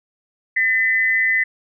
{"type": "tone pair together", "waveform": "sine", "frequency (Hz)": [1797, 2012], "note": ["A6", "B6"], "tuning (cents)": [36, 32], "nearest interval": "major second", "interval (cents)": 196, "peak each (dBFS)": [-20, -16], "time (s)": [0.56, 1.44], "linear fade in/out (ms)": 10, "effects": []}